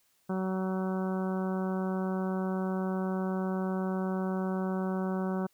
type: harmonic tone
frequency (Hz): 188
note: F#3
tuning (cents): +28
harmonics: 1 / 2 / 3 / 4 / 5 / 6 / 7 / 8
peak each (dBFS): -30 / -36 / -40 / -42 / -44 / -46 / -47 / -48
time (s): 0.29-5.47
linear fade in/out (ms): 10
effects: white hiss -70 dBFS RMS until 5.53 s